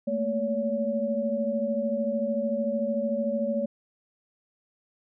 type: tone cluster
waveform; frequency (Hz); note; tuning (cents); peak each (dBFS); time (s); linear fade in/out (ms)
sine; 218.7 / 232.1 / 566; A3 / A#3 / C#5; -10 / -7 / +36; -30 / -31 / -27; 0.07-3.66; 10
effects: none